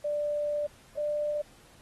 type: tone pair in turn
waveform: sine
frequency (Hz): 590 / 593.8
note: D5 / D5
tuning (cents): +8 / +19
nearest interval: unison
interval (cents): 11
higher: second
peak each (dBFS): -27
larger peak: neither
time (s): 0.04-0.67 / 0.97-1.42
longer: first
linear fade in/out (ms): 10
effects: pink hiss -58 dBFS RMS until 1.81 s + AAC 32 kbps